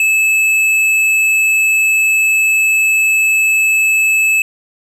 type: tone with hard clipping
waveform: sine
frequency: 2608 Hz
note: E7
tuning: 19 cents flat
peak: -11 dBFS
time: 0-4.42 s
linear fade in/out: 2 ms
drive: 8 dB
effects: none